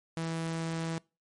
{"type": "tone", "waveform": "sawtooth", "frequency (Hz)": 163.9, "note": "E3", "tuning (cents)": -10, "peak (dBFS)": -28, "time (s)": [0.17, 0.98], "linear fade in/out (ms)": 0, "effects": ["noise-tail reverb RT60 0.3 s tail -25 dB re dry", "MP3 48 kbps"]}